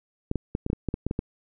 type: clicks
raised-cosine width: 3 ms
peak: -13 dBFS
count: 11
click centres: 0.314 / 0.357 / 0.551 / 0.664 / 0.701 / 0.731 / 0.887 / 0.941 / 1.066 / 1.111 / 1.191 s
effects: none